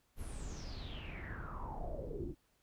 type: noise with low-pass filter sweep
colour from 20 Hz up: brown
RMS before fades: -43 dBFS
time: 0.16-2.35 s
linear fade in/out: 50 ms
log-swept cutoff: 12000 to 300 Hz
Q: 9.9
effects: pink hiss -75 dBFS RMS until 2.62 s